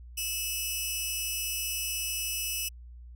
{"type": "tone pair together", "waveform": "10% pulse", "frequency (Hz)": [2615, 2929], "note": ["E7", "F#7"], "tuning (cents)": [-15, -18], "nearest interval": "major second", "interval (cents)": 197, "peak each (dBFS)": -25, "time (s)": [0.17, 2.69], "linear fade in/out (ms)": 10, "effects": ["added 60 Hz sine -44 dBFS peak until 3.15 s"]}